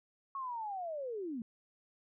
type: linear sweep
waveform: sine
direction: down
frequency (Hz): 1108.7 to 213.1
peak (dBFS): -37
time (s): 0.35-1.42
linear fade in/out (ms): 2
effects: none